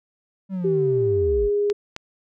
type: linear sweep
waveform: triangle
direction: down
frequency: 196 to 44.89 Hz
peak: -22 dBFS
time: 0.49-1.5 s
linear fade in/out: 50 ms
type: tone with pitch glide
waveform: sine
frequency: 387.4 to 410.4 Hz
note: G4 to G#4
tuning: -20 to -21 cents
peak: -18 dBFS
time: 0.64-1.73 s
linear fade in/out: 10 ms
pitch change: +99 cents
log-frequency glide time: 0.87-1.42 s
type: clicks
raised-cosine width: 0.2 ms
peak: -14 dBFS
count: 2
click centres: 1.7 / 1.964 s
effects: none